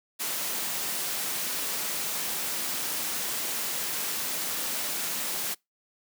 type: high-pass noise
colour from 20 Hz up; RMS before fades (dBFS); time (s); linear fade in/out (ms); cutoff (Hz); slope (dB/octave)
white; -31; 0.19-5.55; 20; 140; 24
effects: noise-tail reverb RT60 0.2 s tail -26 dB re dry